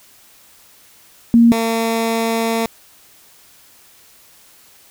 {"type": "tone pair in turn", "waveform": ["sine", "15% pulse"], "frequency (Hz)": [233.3, 227.2], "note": ["A#3", "A#3"], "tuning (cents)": [2, -44], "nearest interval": "unison", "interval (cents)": 46, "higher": "first", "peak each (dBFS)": [-6, -10], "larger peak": "first", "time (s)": [[1.34, 1.52], [1.52, 2.66]], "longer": "second", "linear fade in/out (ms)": 0, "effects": ["white hiss -48 dBFS RMS until 4.9 s"]}